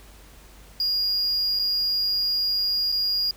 triangle tone with dropouts, 4851 Hz, D#8, 45 cents flat, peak -20 dBFS, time 0.8-3.31 s, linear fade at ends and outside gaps 2 ms, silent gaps 1.591-1.595 / 2.919-2.923 s, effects added 50 Hz sine -48 dBFS peak until 3.36 s + pink hiss -51 dBFS RMS until 3.36 s

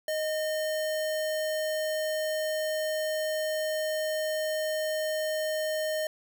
sine tone with sample-and-hold, 622.3 Hz, D#5, in tune, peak -27 dBFS, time 0.08-6.07 s, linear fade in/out 2 ms, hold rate 2450 Hz, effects none

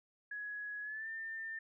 sine tone with pitch glide, 1677 to 1797.4 Hz, G#6 to A6, +16 to +36 cents, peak -40 dBFS, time 0.31-1.59 s, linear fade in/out 5 ms, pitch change +120 cents, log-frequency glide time 0.82-1.09 s, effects none

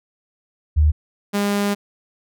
sine / sawtooth tone pair in turn, 76 / 202.9 Hz, D#2 / G#3, -40 / -40 cents, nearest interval octave + perfect fourth, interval 1700 cents, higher second, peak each -11 / -14 dBFS, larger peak first, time 0.76-0.92 / 1.33-1.75 s, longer second, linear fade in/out 20 ms, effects none

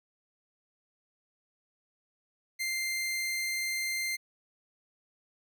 sawtooth tone, 2093 Hz, C7, in tune, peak -27 dBFS, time 2.59-4.17 s, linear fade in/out 20 ms, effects none

